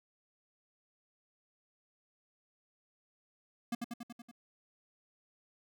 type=tone with echo; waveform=square; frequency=236.2 Hz; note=A#3; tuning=23 cents sharp; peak=-33 dBFS; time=3.72-3.75 s; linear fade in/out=5 ms; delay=94 ms; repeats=6; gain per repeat=-3 dB; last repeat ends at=4.314 s; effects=none